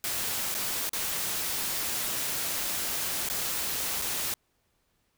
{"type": "noise with dropouts", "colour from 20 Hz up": "white", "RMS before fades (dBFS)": -31, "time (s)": [0.04, 4.34], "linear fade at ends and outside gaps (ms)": 1, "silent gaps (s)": [[0.543, 0.549], [0.893, 0.932], [3.288, 3.299], [4.016, 4.02]], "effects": ["pink hiss -73 dBFS RMS until 5.17 s"]}